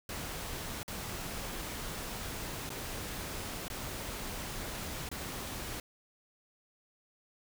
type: noise with dropouts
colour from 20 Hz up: pink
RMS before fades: -40 dBFS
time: 0.09-5.8 s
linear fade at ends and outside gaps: 2 ms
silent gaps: 0.831-0.879 / 2.693-2.702 / 3.682-3.7 / 5.09-5.114 s
effects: none